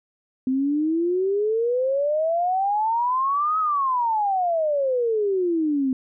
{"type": "exponential two-way sweep", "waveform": "sine", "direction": "up then down", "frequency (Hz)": [255.4, 1287, 255.4], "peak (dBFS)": -19, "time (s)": [0.47, 5.93], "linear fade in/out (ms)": 2, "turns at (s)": 3.59, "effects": []}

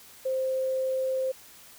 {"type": "tone", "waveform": "sine", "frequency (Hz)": 523.3, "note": "C5", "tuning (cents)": 0, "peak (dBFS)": -25, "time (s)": [0.25, 1.32], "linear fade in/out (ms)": 10, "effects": ["white hiss -51 dBFS RMS until 1.78 s"]}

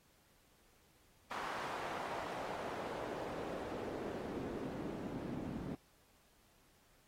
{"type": "noise with band-pass filter sweep", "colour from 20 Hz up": "pink", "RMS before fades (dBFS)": -43, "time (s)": [1.31, 5.75], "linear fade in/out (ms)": 2, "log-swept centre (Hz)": [1100, 210], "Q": 1.3, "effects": ["pink hiss -70 dBFS RMS until 7.07 s", "AAC 48 kbps"]}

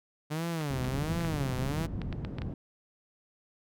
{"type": "tone with vibrato", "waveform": "sawtooth", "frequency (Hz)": 146.8, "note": "D3", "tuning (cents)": 0, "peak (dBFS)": -27, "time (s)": [0.3, 1.87], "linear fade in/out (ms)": 20, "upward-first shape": "sine", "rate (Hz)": 1.4, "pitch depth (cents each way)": 250}
{"type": "clicks", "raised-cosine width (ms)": 0.3, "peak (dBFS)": -24, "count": 9, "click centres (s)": [0.612, 0.848, 1.207, 1.248, 2.017, 2.127, 2.249, 2.385, 2.419]}
{"type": "low-pass noise", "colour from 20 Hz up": "white", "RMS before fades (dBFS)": -36, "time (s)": [0.7, 2.54], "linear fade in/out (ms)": 2, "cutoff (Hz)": 160, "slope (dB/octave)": 12}
{"effects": []}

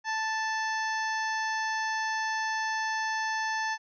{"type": "harmonic tone with a mistuned harmonic", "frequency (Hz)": 880, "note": "A5", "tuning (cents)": 0, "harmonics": [1, 2, 3, 4, 5, 6, 7], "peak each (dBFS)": [-31, -31, -43, -48, -45, -43, -43], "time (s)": [0.04, 3.78], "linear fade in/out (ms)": 50, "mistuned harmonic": 4, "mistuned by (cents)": -28, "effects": []}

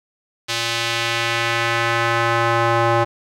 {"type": "tone with band-pass filter sweep", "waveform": "square", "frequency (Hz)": 116.54, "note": "A#2", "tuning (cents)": 0, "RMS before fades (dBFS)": -19, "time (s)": [0.48, 3.05], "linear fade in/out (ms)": 20, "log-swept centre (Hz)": [4000, 880], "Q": 1.1, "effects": []}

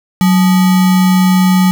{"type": "tone with sample-and-hold", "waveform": "sine", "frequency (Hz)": 185, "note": "F#3", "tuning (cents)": 0, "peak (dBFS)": -6, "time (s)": [0.21, 1.71], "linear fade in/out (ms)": 0, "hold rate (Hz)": 1050, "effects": []}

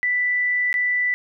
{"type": "tone with dropouts", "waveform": "sine", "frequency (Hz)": 1979, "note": "B6", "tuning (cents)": 3, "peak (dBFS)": -18, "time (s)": [0.03, 1.14], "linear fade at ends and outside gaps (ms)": 0, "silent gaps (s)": [0.728, 0.741], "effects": []}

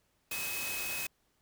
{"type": "tone in noise", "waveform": "sine", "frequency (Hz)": 2550, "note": "D#7", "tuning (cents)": 42, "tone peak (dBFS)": -38, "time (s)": [0.31, 1.07], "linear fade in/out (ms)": 5, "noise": "white", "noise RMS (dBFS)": -38, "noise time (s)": [0.31, 1.07], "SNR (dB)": -3, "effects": ["pink hiss -74 dBFS RMS until 1.41 s"]}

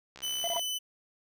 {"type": "click train", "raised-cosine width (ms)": 0.2, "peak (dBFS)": -29, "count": 30, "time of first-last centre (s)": [0.16, 0.595], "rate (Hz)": 66.7}
{"type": "tone", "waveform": "sawtooth", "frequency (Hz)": 3007, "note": "F#7", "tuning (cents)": 27, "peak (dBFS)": -28, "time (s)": [0.22, 0.79], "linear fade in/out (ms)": 20}
{"type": "tone bursts", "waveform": "triangle", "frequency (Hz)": 681, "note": "F5", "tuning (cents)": -44, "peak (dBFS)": -29, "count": 3, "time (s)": [0.44, 0.595], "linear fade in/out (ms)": 0, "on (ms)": 35, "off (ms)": 25}
{"type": "tone with exponential growth", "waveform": "sine", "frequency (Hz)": 971, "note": "B5", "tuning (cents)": -30, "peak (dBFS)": -29, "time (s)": [0.47, 0.57], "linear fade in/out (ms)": 1, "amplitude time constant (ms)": 20}
{"effects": []}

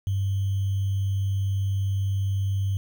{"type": "tone with sample-and-hold", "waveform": "sine", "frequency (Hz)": 97.6, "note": "G2", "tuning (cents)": -7, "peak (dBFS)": -22, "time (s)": [0.07, 2.77], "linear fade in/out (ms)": 0, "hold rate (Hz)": 3150, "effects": []}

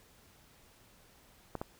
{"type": "clicks", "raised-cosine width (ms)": 1, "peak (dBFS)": -22, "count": 2, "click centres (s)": [1.553, 1.615], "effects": ["pink hiss -62 dBFS RMS until 1.79 s"]}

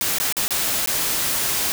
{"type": "noise with dropouts", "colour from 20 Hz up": "white", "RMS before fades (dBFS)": -22, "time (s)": [0.01, 1.72], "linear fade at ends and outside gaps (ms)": 0, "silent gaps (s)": [[0.185, 0.2], [0.325, 0.368], [0.48, 0.507], [0.86, 0.874]], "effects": []}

